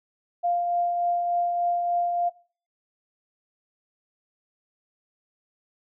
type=tone with tremolo; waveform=sine; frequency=698.5 Hz; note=F5; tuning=in tune; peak=-20 dBFS; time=0.43-2.3 s; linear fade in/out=20 ms; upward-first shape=triangle; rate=3.4 Hz; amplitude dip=35%; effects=noise-tail reverb RT60 0.4 s tail -19 dB re dry